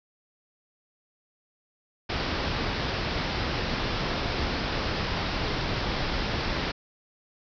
pink low-pass noise, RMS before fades -29 dBFS, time 2.09-6.72 s, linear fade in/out 10 ms, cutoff 5400 Hz, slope 96 dB/octave, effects none

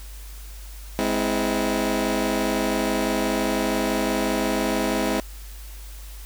20% pulse chord, Ab augmented, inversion none, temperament just, 207.7 / 259.6 / 324.5 Hz, Ab3 / C4 / E4, 0 / -13 / -27 cents, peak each -21 dBFS, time 0.99-5.2 s, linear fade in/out 0 ms, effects added 50 Hz sine -36 dBFS peak until 6.25 s + white hiss -46 dBFS RMS until 6.25 s

